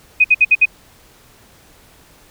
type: tone bursts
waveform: sine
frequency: 2501 Hz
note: D#7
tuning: 8 cents sharp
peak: -6 dBFS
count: 5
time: 0.2-0.656 s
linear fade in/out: 10 ms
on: 44 ms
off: 59 ms
effects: pink hiss -48 dBFS RMS until 2.3 s